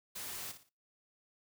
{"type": "noise with echo", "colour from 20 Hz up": "white", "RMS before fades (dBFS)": -43, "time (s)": [0.15, 0.52], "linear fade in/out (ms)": 10, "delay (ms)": 58, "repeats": 3, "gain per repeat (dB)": -10, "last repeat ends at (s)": 0.694, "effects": ["noise-tail reverb RT60 0.3 s tail -23 dB re dry"]}